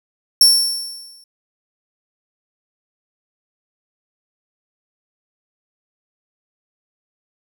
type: tone with exponential decay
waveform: sawtooth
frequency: 5440 Hz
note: F8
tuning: 46 cents flat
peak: -3 dBFS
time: 0.41-1.24 s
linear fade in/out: 2 ms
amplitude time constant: 180 ms
effects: none